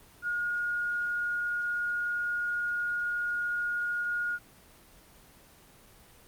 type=tone; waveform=sine; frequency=1433 Hz; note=F6; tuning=44 cents sharp; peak=-28 dBFS; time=0.22-4.39 s; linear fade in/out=50 ms; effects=pink hiss -56 dBFS RMS until 6.27 s + Opus 24 kbps